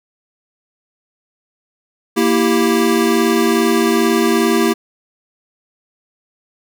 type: chord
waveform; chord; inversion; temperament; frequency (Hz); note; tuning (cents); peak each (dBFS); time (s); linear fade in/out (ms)
square; E diminished; second; equal; 233.1 / 329.6 / 392; Bb3 / E4 / G4; 0 / 0 / 0; -17; 2.16-4.74; 20
effects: none